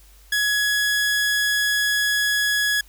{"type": "tone", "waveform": "sawtooth", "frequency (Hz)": 1680, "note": "G#6", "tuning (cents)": 19, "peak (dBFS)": -15, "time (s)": [0.32, 2.81], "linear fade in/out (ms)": 5, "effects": ["added 50 Hz sine -48 dBFS peak until 2.88 s", "white hiss -54 dBFS RMS until 2.88 s"]}